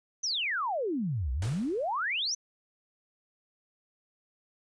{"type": "exponential two-way sweep", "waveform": "sine", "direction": "down then up", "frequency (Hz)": [6280, 59.4, 6280], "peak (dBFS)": -28, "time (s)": [0.23, 2.35], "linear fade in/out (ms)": 10, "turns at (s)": 1.32}
{"type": "noise with exponential decay", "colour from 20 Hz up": "pink", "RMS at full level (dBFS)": -38, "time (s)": [1.42, 2.02], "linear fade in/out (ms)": 2, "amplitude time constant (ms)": 130}
{"effects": ["resampled to 22050 Hz"]}